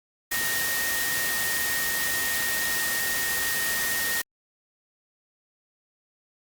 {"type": "tone in noise", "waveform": "sine", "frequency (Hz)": 1855, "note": "A#6", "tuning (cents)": -9, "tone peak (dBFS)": -28, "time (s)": [0.31, 4.22], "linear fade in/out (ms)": 10, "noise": "white", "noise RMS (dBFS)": -28, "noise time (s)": [0.31, 4.22], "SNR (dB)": -3, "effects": ["Opus 48 kbps"]}